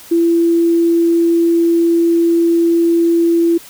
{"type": "tone", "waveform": "sine", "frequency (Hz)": 336.8, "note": "E4", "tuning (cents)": 37, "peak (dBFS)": -9, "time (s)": [0.11, 3.58], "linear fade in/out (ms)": 10, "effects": ["white hiss -38 dBFS RMS until 3.69 s"]}